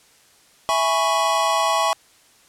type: chord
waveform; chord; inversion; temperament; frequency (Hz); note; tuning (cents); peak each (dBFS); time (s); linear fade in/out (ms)
square; C# minor seventh; first; equal; 659.3 / 830.6 / 987.8 / 1108.7; E5 / G#5 / B5 / C#6; 0 / 0 / 0 / 0; -24 / -24 / -26 / -22; 0.69-1.93; 0
effects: white hiss -54 dBFS RMS until 2.48 s + low-pass 10000 Hz 12 dB/octave